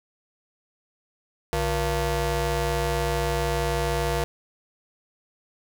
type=ring-modulated tone; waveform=20% pulse; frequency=207.7 Hz; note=G#3; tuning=in tune; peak=-15 dBFS; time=1.53-4.24 s; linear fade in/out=0 ms; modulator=268 Hz; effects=none